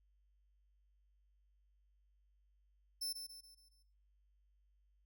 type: tone with echo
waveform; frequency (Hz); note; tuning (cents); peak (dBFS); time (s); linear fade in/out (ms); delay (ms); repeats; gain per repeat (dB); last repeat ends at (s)
sawtooth; 5300; E8; +9; -36; 3.01-3.13; 10; 140; 5; -7; 3.83
effects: noise-tail reverb RT60 0.7 s tail -22 dB re dry + added 50 Hz sine -70 dBFS peak until 5.05 s